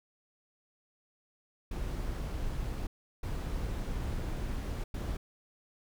brown noise bursts at uneven times, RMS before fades -35 dBFS, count 3, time 1.71-2.87 / 3.23-4.84 / 4.94-5.17 s, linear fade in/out 5 ms, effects none

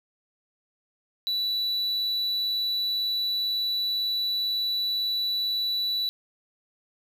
triangle tone, 3951 Hz, B7, in tune, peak -23 dBFS, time 1.27-6.09 s, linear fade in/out 0 ms, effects 9-bit

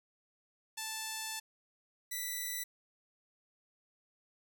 5% pulse tone pair in turn, 880 / 1975.5 Hz, A5 / B6, 0 / 0 cents, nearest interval octave + major second, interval 1400 cents, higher second, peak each -26 dBFS, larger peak neither, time 0.77-1.4 / 2.11-2.64 s, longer first, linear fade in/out 10 ms, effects none

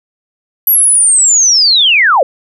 sine linear sweep, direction down, 11840 to 479.9 Hz, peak -5 dBFS, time 0.67-2.23 s, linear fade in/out 2 ms, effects none

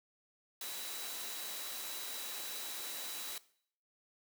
sine tone in noise, 3923 Hz, B7, 12 cents flat, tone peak -49 dBFS, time 0.61-3.38 s, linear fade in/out 2 ms, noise white, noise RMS -43 dBFS, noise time 0.61-3.38 s, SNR -9 dB, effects noise-tail reverb RT60 0.6 s tail -19 dB re dry + high-pass 300 Hz 12 dB/octave

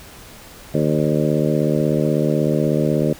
harmonic tone with a mistuned harmonic, 76.3 Hz, D#2, 33 cents flat, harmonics 2 / 3 / 4 / 5 / 6 / 7 / 8, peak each -20 / -22 / -23 / -24 / -25 / -25 / -26 dBFS, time 0.74-3.13 s, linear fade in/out 5 ms, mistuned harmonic 8, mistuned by -20 cents, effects pink hiss -41 dBFS RMS until 3.19 s

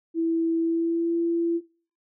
sine tone with pitch glide, 329.6 to 337.3 Hz, E4 to E4, 0 to +40 cents, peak -21 dBFS, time 0.14-1.61 s, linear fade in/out 50 ms, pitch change +40 cents, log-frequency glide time 0.59-1.15 s, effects noise-tail reverb RT60 0.4 s tail -19 dB re dry

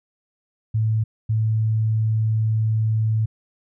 sine tone pair in turn, 110 / 110 Hz, A2 / A2, 0 / 0 cents, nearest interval unison, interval 0 cents, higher neither, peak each -17 dBFS, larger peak neither, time 0.74-1.04 / 1.29-3.26 s, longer second, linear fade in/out 10 ms, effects none

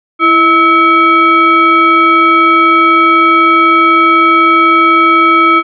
sine tone with frequency modulation, 1300 Hz, E6, 24 cents flat, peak -4 dBFS, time 0.19-5.63 s, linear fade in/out 50 ms, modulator 968 Hz, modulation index 0.89, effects none

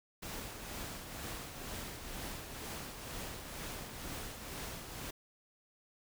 pink noise with tremolo, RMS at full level -42 dBFS, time 0.22-5.11 s, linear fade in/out 10 ms, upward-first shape triangle, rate 2.1 Hz, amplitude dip 50%, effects none

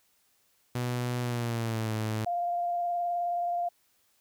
sawtooth tone with pitch glide, 122.8 to 109.4 Hz, B2 to A2, -9 to -9 cents, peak -25 dBFS, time 0.75-2.25 s, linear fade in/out 5 ms, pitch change -200 cents, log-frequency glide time 1.21-1.93 s
sine tone with vibrato, 698.5 Hz, F5, in tune, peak -27 dBFS, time 2.26-3.69 s, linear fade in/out 10 ms, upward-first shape triangle, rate 19 Hz, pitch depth 21 cents each way
effects white hiss -69 dBFS RMS until 4.2 s

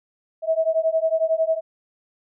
sine beating tone pair, 640 / 651 Hz, D#5 / E5, +49 / -22 cents, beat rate 11 Hz, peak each -21 dBFS, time 0.42-1.61 s, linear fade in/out 50 ms, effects none

